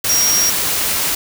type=tone in noise; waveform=sine; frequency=5640 Hz; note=F8; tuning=16 cents sharp; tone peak=-13 dBFS; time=0.09-0.5 s; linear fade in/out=5 ms; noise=white; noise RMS=-18 dBFS; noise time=0.04-1.15 s; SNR=+2 dB; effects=none